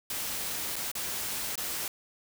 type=noise with dropouts; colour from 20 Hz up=white; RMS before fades=-34 dBFS; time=0.1-1.88 s; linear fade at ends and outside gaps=2 ms; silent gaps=0.758-0.763 / 0.916-0.952 / 1.556-1.577 s; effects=none